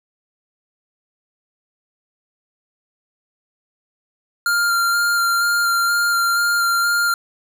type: tone with vibrato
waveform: square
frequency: 1394 Hz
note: F6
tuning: 4 cents flat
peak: -16 dBFS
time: 4.46-7.14 s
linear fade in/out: 2 ms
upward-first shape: square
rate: 2.1 Hz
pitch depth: 11 cents each way
effects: none